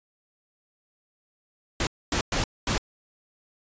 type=noise bursts at uneven times; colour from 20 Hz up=pink; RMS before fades=-25 dBFS; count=4; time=1.8-1.87 / 2.12-2.21 / 2.32-2.44 / 2.67-2.78 s; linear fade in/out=2 ms; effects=resampled to 16000 Hz